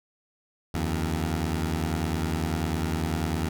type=beating tone pair; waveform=15% pulse; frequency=78.4 / 88.4 Hz; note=D#2 / F2; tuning=+14 / +22 cents; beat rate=10 Hz; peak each=-21 / -24 dBFS; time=0.74-3.49 s; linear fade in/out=5 ms; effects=none